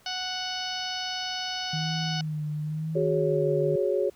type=harmonic tone; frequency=740 Hz; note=F#5; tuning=in tune; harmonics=1 / 2 / 3 / 4 / 5 / 6 / 7 / 8; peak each=-36 / -38 / -43 / -35 / -41 / -37 / -38 / -44 dBFS; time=0.06-2.21 s; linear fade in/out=2 ms
type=tone with vibrato; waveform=sine; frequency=155.56 Hz; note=D#3; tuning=in tune; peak=-28 dBFS; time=1.73-3.76 s; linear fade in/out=5 ms; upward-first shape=sine; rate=0.96 Hz; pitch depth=57 cents each way
type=chord; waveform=sine; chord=F# suspended second; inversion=none; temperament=just; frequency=370 / 416.2 / 555 Hz; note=F#4 / G#4 / C#5; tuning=0 / +4 / +2 cents; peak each=-27 dBFS; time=2.95-4.1 s; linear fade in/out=10 ms
effects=pink hiss -59 dBFS RMS until 4.15 s